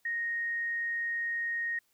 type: tone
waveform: sine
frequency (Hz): 1864.7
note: A#6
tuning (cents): 0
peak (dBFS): -30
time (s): 0.05-1.79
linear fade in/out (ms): 5
effects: white hiss -72 dBFS RMS until 1.93 s